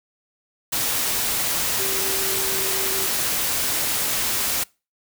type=tone in noise; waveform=sine; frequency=386.4 Hz; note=G4; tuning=25 cents flat; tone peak=-31 dBFS; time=1.79-3.07 s; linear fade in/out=10 ms; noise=white; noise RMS=-23 dBFS; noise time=0.72-4.64 s; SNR=-11 dB; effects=noise-tail reverb RT60 0.3 s tail -25 dB re dry